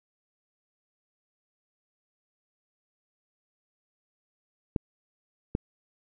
clicks, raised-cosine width 3 ms, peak -13 dBFS, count 2, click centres 4.762 / 5.551 s, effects none

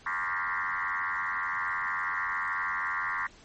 sine tone with frequency modulation, 1487 Hz, F#6, 8 cents sharp, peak -28 dBFS, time 0.06-3.27 s, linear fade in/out 5 ms, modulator 91.1 Hz, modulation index 5.4, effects pink hiss -55 dBFS RMS until 3.44 s + MP3 32 kbps

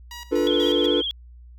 10% pulse tone with tremolo, 960 Hz, B5, 49 cents flat, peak -27 dBFS, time 0.11-0.86 s, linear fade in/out 2 ms, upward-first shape square, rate 4.1 Hz, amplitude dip 80%
triangle chord, B half-diminished seventh, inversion first, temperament equal with one note detuned, 293.7 / 349.2 / 440 / 490.2 Hz, D4 / F4 / A4 / B4, 0 / 0 / 0 / -13 cents, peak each -22 dBFS, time 0.31-1.02 s, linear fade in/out 20 ms
sine tone with vibrato, 3274 Hz, G#7, 25 cents flat, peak -24 dBFS, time 0.47-1.11 s, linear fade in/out 0 ms, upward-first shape sine, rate 16 Hz, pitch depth 63 cents each way
effects added 60 Hz sine -42 dBFS peak until 1.58 s

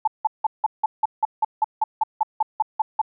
sine tone bursts, 870 Hz, A5, 20 cents flat, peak -15 dBFS, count 16, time 0.05-3.016 s, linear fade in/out 5 ms, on 26 ms, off 170 ms, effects none

